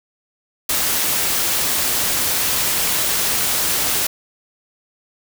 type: noise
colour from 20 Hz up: white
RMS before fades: -19 dBFS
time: 0.69-4.07 s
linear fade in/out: 5 ms
effects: none